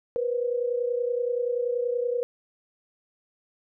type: tone pair together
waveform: sine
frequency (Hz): 480.3 / 510.8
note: B4 / C5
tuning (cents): -48 / -42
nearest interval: minor second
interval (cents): 106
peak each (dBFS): -25 / -30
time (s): 0.16-2.23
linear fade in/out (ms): 0
effects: none